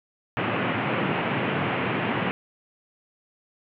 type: band-pass noise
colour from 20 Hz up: pink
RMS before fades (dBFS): -26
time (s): 0.37-2.31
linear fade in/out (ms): 0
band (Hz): 110 to 2900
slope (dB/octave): 48
effects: none